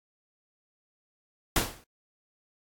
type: noise with exponential decay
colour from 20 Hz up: pink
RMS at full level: -21 dBFS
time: 1.56-1.84 s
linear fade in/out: 2 ms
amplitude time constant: 59 ms
effects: AAC 64 kbps